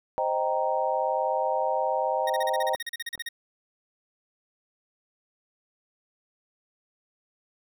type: chord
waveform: sine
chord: C minor seventh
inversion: none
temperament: equal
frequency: 523.3 / 622.3 / 784 / 932.3 Hz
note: C5 / Eb5 / G5 / Bb5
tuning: 0 / 0 / 0 / 0 cents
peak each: -29 dBFS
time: 0.18-2.75 s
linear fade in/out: 0 ms
type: tone bursts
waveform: 25% pulse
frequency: 1864.7 Hz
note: A#6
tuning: in tune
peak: -27 dBFS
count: 16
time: 2.27-3.289 s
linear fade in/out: 5 ms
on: 29 ms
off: 37 ms
type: clicks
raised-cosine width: 1 ms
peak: -33 / -39 dBFS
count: 2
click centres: 3.152 / 3.178 s
effects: none